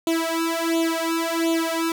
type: tone with flanger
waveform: sawtooth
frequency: 329.6 Hz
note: E4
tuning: in tune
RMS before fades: -23 dBFS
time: 0.07-1.92 s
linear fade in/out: 2 ms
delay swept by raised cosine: 0.28 to 2.28 ms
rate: 1.4 Hz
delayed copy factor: +1
effects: none